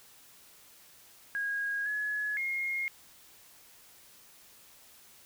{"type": "tone with pitch steps", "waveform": "sine", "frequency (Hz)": [1639, 1694, 2143], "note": ["G#6", "G#6", "C7"], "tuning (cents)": [-23, 34, 41], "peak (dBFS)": -30, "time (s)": [1.35, 2.88], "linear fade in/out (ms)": 0, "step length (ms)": 510, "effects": ["white hiss -57 dBFS RMS until 5.25 s"]}